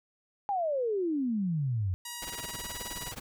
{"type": "exponential sweep", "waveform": "sine", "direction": "down", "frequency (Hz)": [830.6, 87.31], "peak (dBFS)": -27, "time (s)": [0.49, 1.94], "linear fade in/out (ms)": 0}
{"type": "tone with pitch glide", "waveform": "5% pulse", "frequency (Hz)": [957, 968.1], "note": ["A#5", "B5"], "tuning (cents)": [45, -35], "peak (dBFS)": -26, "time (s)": [2.05, 3.12], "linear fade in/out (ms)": 5, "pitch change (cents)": 20, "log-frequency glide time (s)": [2.44, 2.76]}
{"type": "noise with tremolo", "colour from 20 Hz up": "pink", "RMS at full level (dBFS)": -39, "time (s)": [2.22, 3.2], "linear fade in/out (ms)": 2, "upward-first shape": "sine", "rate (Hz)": 19, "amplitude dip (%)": 95}
{"effects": []}